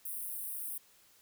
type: high-pass noise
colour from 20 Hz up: white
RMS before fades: -40 dBFS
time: 0.05-0.78 s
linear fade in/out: 5 ms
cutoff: 8800 Hz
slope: 96 dB/octave
effects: white hiss -64 dBFS RMS until 1.21 s